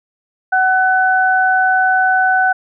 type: tone pair together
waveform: sine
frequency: 750 / 1500 Hz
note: F#5 / F#6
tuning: +23 / +23 cents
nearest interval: octave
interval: 1200 cents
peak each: -13 dBFS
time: 0.52-2.53 s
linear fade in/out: 10 ms
effects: none